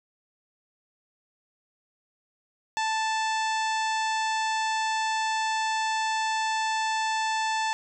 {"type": "harmonic tone", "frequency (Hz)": 880, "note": "A5", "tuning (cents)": 0, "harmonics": [1, 2, 3, 4, 5, 6, 7, 8, 9], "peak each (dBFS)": [-26, -32, -36, -38, -40, -42, -43, -44, -45], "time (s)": [2.77, 7.73], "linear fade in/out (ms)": 0, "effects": []}